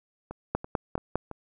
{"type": "two click trains", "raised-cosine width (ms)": 1, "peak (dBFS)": [-11, -23], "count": [4, 4], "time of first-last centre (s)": [[0.55, 1.156], [0.31, 1.313]], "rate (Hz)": [4.95, 2.99], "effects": []}